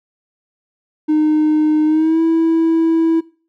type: tone with pitch glide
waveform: triangle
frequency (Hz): 306.9 to 327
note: D#4 to E4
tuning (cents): -24 to -14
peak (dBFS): -8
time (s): 1.08-3.21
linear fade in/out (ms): 20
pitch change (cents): +110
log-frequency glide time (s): 1.85-2.21
effects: noise-tail reverb RT60 0.4 s tail -22 dB re dry + tanh soft clip ceiling -6 dBFS